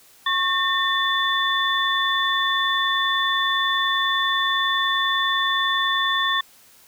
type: tone cluster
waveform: sine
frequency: 1091 / 1811 / 3490 Hz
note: C#6 / A6 / A7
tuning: -28 / +49 / -15 cents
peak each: -23 dBFS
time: 0.26-6.41 s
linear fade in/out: 5 ms
effects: white hiss -52 dBFS RMS until 6.87 s